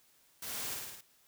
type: noise with echo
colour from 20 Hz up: white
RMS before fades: -42 dBFS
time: 0.42-0.74 s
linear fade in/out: 5 ms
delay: 54 ms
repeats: 5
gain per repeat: -2 dB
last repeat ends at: 1.01 s
effects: white hiss -67 dBFS RMS until 1.27 s